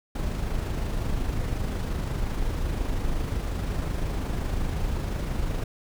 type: noise with amplitude modulation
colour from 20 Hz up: brown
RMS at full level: -26 dBFS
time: 0.15-5.64 s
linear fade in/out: 5 ms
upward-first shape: sine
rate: 25.6 Hz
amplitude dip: 35%
effects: none